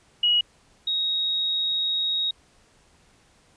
sine tone pair in turn, 2904 / 3773 Hz, F#7 / A#7, -33 / +20 cents, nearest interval perfect fourth, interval 453 cents, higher second, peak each -17 / -22 dBFS, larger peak first, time 0.23-0.41 / 0.87-2.31 s, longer second, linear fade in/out 5 ms, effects pink hiss -59 dBFS RMS until 3.56 s + resampled to 22050 Hz

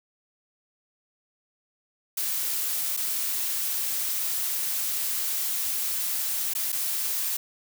blue noise with dropouts, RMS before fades -28 dBFS, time 2.17-7.37 s, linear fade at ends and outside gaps 5 ms, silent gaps 2.967-2.972 / 6.537-6.55 / 6.721-6.726 s, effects none

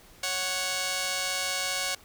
5% pulse tone pair together, 554.4 / 739.2 Hz, C#5 / F#5, 0 / -2 cents, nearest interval perfect fourth, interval 498 cents, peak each -20 dBFS, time 0.23-1.95 s, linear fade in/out 5 ms, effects pink hiss -54 dBFS RMS until 2.04 s

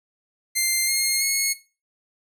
10% pulse tone with pitch steps, 2093 / 2136 / 2179 Hz, C7 / C7 / C#7, 0 / +35 / -30 cents, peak -11 dBFS, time 0.55-1.54 s, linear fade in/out 20 ms, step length 330 ms, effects noise-tail reverb RT60 0.3 s tail -17 dB re dry

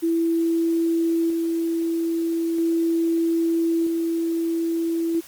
sine tone with tremolo, 332 Hz, E4, 12 cents sharp, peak -18 dBFS, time 0.02-5.21 s, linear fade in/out 20 ms, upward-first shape square, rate 0.39 Hz, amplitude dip 25%, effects white hiss -45 dBFS RMS until 5.27 s + Opus 32 kbps

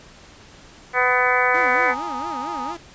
harmonic tone, 250.2 Hz, B3, 23 cents sharp, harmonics 2 / 3 / 4 / 5 / 6 / 7 / 8 / 9, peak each -24 / -24 / -24 / -24 / -24 / -24 / -24 / -24 dBFS, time 0.93-1.95 s, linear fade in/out 50 ms
sawtooth tone with vibrato, 293.3 Hz, D4, 2 cents flat, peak -28 dBFS, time 1.54-2.77 s, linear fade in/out 5 ms, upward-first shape sine, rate 4.4 Hz, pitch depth 300 cents each way
sine chord, Ab suspended second, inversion none, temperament equal, 830.6 / 932.3 / 1244.5 Hz, Ab5 / Bb5 / Eb6, 0 / 0 / 0 cents, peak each -30 / -31 / -30 dBFS, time 1.86-2.76 s, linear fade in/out 50 ms
effects pink hiss -46 dBFS RMS until 2.94 s + resampled to 16000 Hz

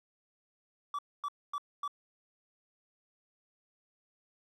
triangle tone bursts, 1151 Hz, D6, 35 cents flat, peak -31 dBFS, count 4, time 0.94-1.878 s, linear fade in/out 2 ms, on 47 ms, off 250 ms, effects none

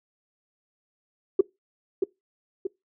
sine tone with echo, 379.8 Hz, F#4, 45 cents sharp, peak -12 dBFS, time 1.39-1.41 s, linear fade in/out 5 ms, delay 630 ms, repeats 2, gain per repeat -6 dB, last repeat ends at 2.67 s, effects noise-tail reverb RT60 0.2 s tail -23 dB re dry + tanh soft clip ceiling -8 dBFS

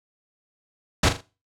pink noise with echo, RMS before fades -17 dBFS, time 1.03-1.09 s, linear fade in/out 5 ms, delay 40 ms, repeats 3, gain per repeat -9 dB, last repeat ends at 1.21 s, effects noise-tail reverb RT60 0.3 s tail -18 dB re dry + low-pass 7000 Hz 12 dB/octave

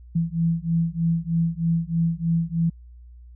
sine beating tone pair, 164.81 / 168.01 Hz, E3 / E3, 0 / +33 cents, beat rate 3.2 Hz, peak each -23 dBFS, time 0.15-2.7 s, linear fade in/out 10 ms, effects added 60 Hz sine -42 dBFS peak until 3.35 s

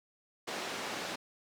pink band-pass noise, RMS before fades -39 dBFS, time 0.47-1.16 s, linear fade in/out 10 ms, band 310 to 5700 Hz, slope 12 dB/octave, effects none

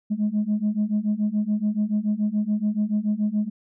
sine beating tone pair, 206.7 / 213.7 Hz, G#3 / G#3, -8 / +50 cents, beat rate 7 Hz, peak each -23 / -22 dBFS, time 0.1-3.5 s, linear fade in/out 20 ms, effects tanh soft clip ceiling -16 dBFS

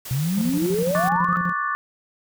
white noise, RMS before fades -35 dBFS, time 0.05-1.09 s, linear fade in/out 5 ms
sine exponential sweep, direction up, 124.4 to 1307 Hz, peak -20 dBFS, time 0.11-1.36 s, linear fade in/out 0 ms
triangle tone with tremolo, 175.7 Hz, F3, 11 cents sharp, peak -20 dBFS, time 0.37-1.53 s, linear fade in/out 10 ms, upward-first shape square, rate 12 Hz, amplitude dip 65%
sine chord, D major seventh, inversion third, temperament equal, 1108.7 / 1174.7 / 1480 / 1760 Hz, C#6 / D6 / F#6 / A6, 0 / 0 / 0 / 0 cents, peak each -28 / -25 / -31 / -28 dBFS, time 0.95-1.75 s, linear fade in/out 0 ms
effects none

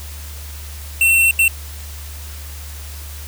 square tone bursts at uneven times, 2707 Hz, E7, 45 cents sharp, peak -11 dBFS, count 2, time 1.01-1.31 / 1.39-1.48 s, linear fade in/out 2 ms, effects added 73 Hz sine -30 dBFS peak until 3.27 s + white hiss -37 dBFS RMS until 3.27 s

